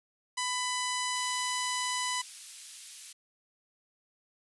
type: harmonic tone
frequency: 998 Hz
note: B5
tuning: 18 cents sharp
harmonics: 1 / 2 / 3 / 4 / 5 / 6 / 7 / 8 / 9 / 10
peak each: -34 / -37 / -39 / -40 / -41 / -42 / -42 / -43 / -44 / -44 dBFS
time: 0.37-2.22 s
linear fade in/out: 10 ms
type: high-pass noise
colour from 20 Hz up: white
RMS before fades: -45 dBFS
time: 1.15-3.13 s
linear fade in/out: 10 ms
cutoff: 2800 Hz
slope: 12 dB/octave
effects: resampled to 24000 Hz